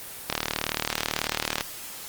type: click train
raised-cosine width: 0.2 ms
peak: -6 dBFS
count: 51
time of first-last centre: 0.3-1.609 s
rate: 38.2 Hz
effects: white hiss -39 dBFS RMS until 2.08 s + Opus 24 kbps